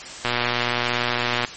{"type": "click train", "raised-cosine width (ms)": 0.3, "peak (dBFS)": -5, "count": 146, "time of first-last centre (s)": [0.25, 1.448], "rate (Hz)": 121, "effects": ["white hiss -36 dBFS RMS until 1.56 s", "MP3 32 kbps"]}